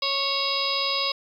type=harmonic tone; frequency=552 Hz; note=C#5; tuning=7 cents flat; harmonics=1 / 2 / 4 / 5 / 6 / 7 / 8 / 9; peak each=-33 / -30 / -34 / -32 / -34 / -29 / -34 / -28 dBFS; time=0.02-1.12 s; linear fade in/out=5 ms; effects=9-bit